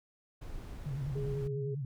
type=noise; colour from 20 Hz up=brown; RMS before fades=-43 dBFS; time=0.41-1.48 s; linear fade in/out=10 ms
type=tone with vibrato; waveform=sine; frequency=137.9 Hz; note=C#3; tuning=9 cents flat; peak=-34 dBFS; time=0.86-1.85 s; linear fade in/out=2 ms; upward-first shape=sine; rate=10 Hz; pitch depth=130 cents each way
type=tone; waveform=sine; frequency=415.2 Hz; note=G#4; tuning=in tune; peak=-37 dBFS; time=1.15-1.75 s; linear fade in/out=10 ms
effects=none